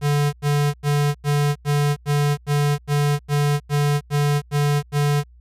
square tone bursts, 145.4 Hz, D3, 17 cents flat, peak -17 dBFS, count 13, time 0.01-5.238 s, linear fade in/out 50 ms, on 320 ms, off 89 ms, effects added 60 Hz sine -45 dBFS peak until 5.4 s + resampled to 32000 Hz

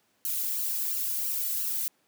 violet noise with flanger, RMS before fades -30 dBFS, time 0.25-1.88 s, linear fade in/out 0 ms, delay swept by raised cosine 0.68 to 2.08 ms, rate 2.9 Hz, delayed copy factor +1, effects pink hiss -69 dBFS RMS until 2.07 s + high-pass 200 Hz 12 dB/octave

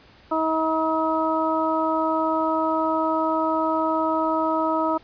harmonic tone, 318.9 Hz, D#4, 43 cents sharp, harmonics 1 / 2 / 3 / 4, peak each -25 / -25 / -25 / -26 dBFS, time 0.31-4.98 s, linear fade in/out 10 ms, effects pink hiss -52 dBFS RMS until 5.03 s + resampled to 11025 Hz

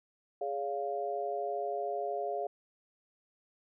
sine chord, Db major, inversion second, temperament equal with one note detuned, 415.3 / 565.7 / 698.5 Hz, Ab4 / Db5 / F5, 0 / +35 / 0 cents, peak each -37 / -38 / -35 dBFS, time 0.41-2.47 s, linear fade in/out 5 ms, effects none

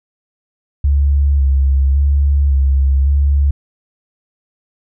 sine tone with vibrato, 69.3 Hz, C#2, in tune, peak -9 dBFS, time 0.84-3.51 s, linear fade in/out 5 ms, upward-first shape square, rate 0.9 Hz, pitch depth 33 cents each way, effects none

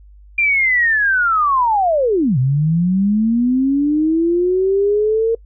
sine linear two-way sweep, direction down then up, 2399 to 124 to 460.5 Hz, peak -12 dBFS, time 0.38-5.35 s, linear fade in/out 5 ms, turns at 2.38 s, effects noise-tail reverb RT60 0.1 s tail -24 dB re dry + added 50 Hz sine -40 dBFS peak until 5.45 s

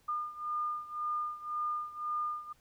sine beating tone pair, 1211 / 1212.9 Hz, D#6 / D#6, -47 / -45 cents, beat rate 1.9 Hz, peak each -35 / -38 dBFS, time 0.08-2.53 s, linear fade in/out 10 ms, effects pink hiss -68 dBFS RMS until 2.6 s

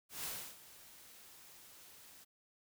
white noise with ADSR envelope, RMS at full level -41 dBFS, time 0.09-2.25 s, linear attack 150 ms, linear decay 310 ms, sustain -17 dB, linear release 20 ms, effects none

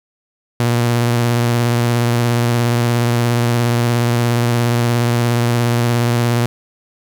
sawtooth tone with vibrato, 119.1 Hz, A#2, 38 cents sharp, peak -9 dBFS, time 0.6-6.46 s, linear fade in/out 0 ms, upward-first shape sine, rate 17 Hz, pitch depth 24 cents each way, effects 7-bit

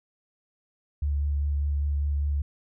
sine tone with vibrato, 72.1 Hz, D2, 31 cents flat, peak -23 dBFS, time 1.02-2.42 s, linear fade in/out 5 ms, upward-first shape sine, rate 5 Hz, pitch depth 15 cents each way, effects none

